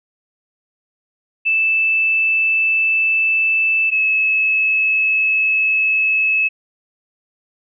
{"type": "tone pair in turn", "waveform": "sine", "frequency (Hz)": [2637, 2592], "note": ["E7", "E7"], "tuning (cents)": [0, -30], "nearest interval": "unison", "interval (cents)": 30, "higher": "first", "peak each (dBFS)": -13, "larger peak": "neither", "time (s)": [[1.45, 3.91], [3.91, 6.49]], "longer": "second", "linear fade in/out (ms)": 20, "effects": []}